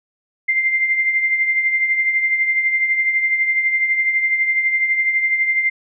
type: tone with tremolo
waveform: sine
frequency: 2093 Hz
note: C7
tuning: in tune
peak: -12 dBFS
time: 0.48-5.7 s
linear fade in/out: 10 ms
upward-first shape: triangle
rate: 12 Hz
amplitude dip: 60%
effects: none